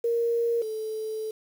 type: tone pair in turn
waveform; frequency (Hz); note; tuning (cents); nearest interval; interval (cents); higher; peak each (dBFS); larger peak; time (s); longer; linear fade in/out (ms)
sine; 467.1 / 436.4; A#4 / A4; +3 / -14; minor second; 117; first; -22 / -29; first; 0.04-0.62 / 0.62-1.31; second; 5
effects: 8-bit